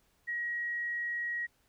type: tone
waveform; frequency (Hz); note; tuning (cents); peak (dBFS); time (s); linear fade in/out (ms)
sine; 1900; A#6; +33; -32; 0.27-1.47; 20
effects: pink hiss -71 dBFS RMS until 1.68 s